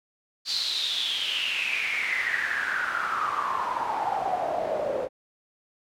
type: noise with band-pass filter sweep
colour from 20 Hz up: pink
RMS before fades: -28 dBFS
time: 0.45-5.09 s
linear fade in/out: 50 ms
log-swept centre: 4500 to 520 Hz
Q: 8.6
effects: none